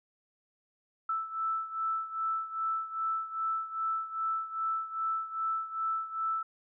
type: beating tone pair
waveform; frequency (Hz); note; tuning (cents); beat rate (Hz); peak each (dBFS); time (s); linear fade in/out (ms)
sine; 1318.5 / 1321; E6 / E6; 0 / +3; 2.5; -32 / -36; 1.09-6.43; 5
effects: none